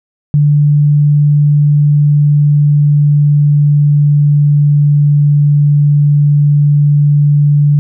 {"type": "tone with pitch glide", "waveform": "sine", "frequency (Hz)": [146.83, 145.82], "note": ["D3", "D3"], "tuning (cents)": [0, -12], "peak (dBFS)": -5, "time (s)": [0.34, 7.79], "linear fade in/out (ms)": 0, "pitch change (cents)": -12, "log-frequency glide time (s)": [1.74, 5.26], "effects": []}